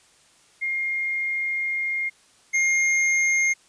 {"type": "tone pair in turn", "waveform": ["sine", "square"], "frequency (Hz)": [2127, 2127], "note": ["C7", "C7"], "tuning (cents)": [28, 28], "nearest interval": "unison", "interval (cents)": 0, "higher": "neither", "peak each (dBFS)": [-23, -19], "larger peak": "second", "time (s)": [[0.61, 2.1], [2.53, 3.54]], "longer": "first", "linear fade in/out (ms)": 20, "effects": ["white hiss -57 dBFS RMS until 3.68 s", "resampled to 22050 Hz"]}